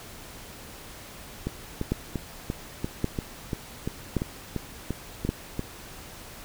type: two click trains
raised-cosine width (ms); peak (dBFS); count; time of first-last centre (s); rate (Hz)
3; -15 / -11; 13 / 4; 1.47-5.594 / 1.92-5.291; 2.91 / 0.89
effects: pink hiss -44 dBFS RMS until 6.44 s